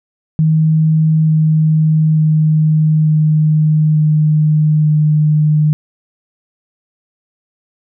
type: tone with pitch steps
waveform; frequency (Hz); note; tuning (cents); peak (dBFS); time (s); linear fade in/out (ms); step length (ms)
sine; 157.6 / 156.51 / 155.43 / 154.36 / 153.29 / 152.23; D#3 / D#3 / D#3 / D#3 / D#3 / D#3; +23 / +11 / -1 / -13 / -25 / -38; -8; 0.39-5.73; 0; 890
effects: none